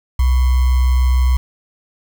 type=tone with sample-and-hold; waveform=sine; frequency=63.3 Hz; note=B1; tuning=43 cents sharp; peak=-10 dBFS; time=0.19-1.37 s; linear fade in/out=5 ms; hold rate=1050 Hz; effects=none